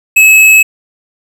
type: tone with hard clipping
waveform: sine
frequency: 2582 Hz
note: E7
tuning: 37 cents flat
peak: -3 dBFS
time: 0.16-0.63 s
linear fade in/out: 10 ms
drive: 13 dB
effects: none